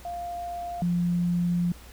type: tone pair in turn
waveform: sine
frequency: 698.5 / 174.62 Hz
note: F5 / F3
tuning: 0 / 0 cents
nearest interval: 2 octaves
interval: 2400 cents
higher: first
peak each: -31 / -22 dBFS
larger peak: second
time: 0.05-0.82 / 0.82-1.72 s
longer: second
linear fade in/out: 2 ms
effects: added 60 Hz sine -46 dBFS peak until 1.92 s + pink hiss -50 dBFS RMS until 1.92 s